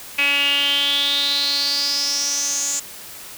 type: tone with band-pass filter sweep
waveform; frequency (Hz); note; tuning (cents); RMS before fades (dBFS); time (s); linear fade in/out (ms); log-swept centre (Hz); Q
sawtooth; 283.3; C#4; +38; -20; 0.18-2.8; 10; 2500 to 7100; 9.3
effects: white hiss -37 dBFS RMS until 3.37 s